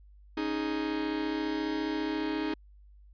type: chord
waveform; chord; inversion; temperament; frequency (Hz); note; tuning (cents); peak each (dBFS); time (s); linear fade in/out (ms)
45% pulse; C# suspended second; none; just; 277.2 / 311.8 / 415.8; C#4 / D#4 / G#4; 0 / +4 / +2; -37 / -31 / -37; 0.37-2.54; 5
effects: added 50 Hz sine -52 dBFS peak until 3.13 s + resampled to 11025 Hz